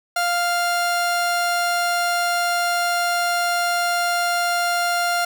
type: tone pair together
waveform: 45% pulse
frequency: 698.5 / 1397 Hz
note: F5 / F6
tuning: 0 / 0 cents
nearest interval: octave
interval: 1200 cents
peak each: -21 / -23 dBFS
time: 0.16-5.25 s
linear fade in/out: 5 ms
effects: none